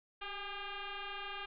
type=tone with frequency modulation; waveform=sine; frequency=793 Hz; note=G5; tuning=20 cents sharp; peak=-40 dBFS; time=0.21-1.46 s; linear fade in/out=10 ms; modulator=403 Hz; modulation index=6.2; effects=none